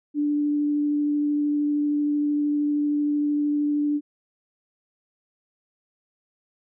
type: tone with vibrato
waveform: sine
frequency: 293.7 Hz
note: D4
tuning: in tune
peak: -20 dBFS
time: 0.14-4.01 s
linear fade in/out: 50 ms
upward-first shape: triangle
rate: 13 Hz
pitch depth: 9 cents each way
effects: none